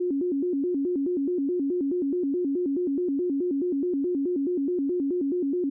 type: tone with vibrato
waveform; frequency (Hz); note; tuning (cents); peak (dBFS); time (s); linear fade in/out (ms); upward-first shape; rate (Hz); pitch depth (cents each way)
sine; 315.2; D#4; +23; -23; 0-5.7; 10; square; 4.7; 220
effects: none